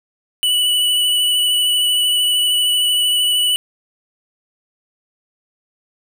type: tone with vibrato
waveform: square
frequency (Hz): 2960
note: F#7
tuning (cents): 0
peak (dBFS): -14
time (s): 0.43-3.56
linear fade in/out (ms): 0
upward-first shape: triangle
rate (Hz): 13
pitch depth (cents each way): 21
effects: none